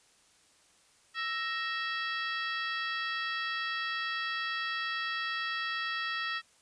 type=harmonic tone with a mistuned harmonic; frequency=660 Hz; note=E5; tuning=2 cents sharp; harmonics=2 / 3 / 4 / 5 / 6 / 7 / 8; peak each=-37 / -35 / -41 / -41 / -46 / -45 / -49 dBFS; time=1.14-6.42 s; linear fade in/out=50 ms; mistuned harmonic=3; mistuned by=-100 cents; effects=white hiss -64 dBFS RMS until 6.61 s + resampled to 22050 Hz